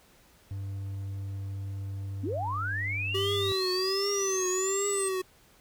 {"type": "tone", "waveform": "triangle", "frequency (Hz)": 98.1, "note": "G2", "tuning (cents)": 2, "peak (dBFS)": -31, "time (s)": [0.51, 3.52], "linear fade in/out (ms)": 0}
{"type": "linear sweep", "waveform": "sine", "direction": "up", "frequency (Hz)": [233.1, 8372], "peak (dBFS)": -30, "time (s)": [2.23, 5.09], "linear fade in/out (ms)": 10}
{"type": "tone with vibrato", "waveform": "square", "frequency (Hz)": 384.5, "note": "G4", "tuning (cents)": -33, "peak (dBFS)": -29, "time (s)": [3.14, 5.22], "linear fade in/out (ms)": 10, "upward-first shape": "triangle", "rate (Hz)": 1.3, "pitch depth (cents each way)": 95}
{"effects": ["pink hiss -60 dBFS RMS until 5.6 s"]}